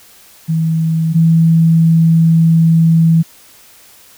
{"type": "tone pair in turn", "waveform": "sine", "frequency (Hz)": [161.7, 163.86], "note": ["E3", "E3"], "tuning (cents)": [-33, -10], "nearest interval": "unison", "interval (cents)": 23, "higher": "second", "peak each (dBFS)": [-11, -6], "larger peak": "second", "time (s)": [[0.48, 1.14], [1.14, 3.23]], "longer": "second", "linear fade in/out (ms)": 20, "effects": ["white hiss -43 dBFS RMS until 4.17 s"]}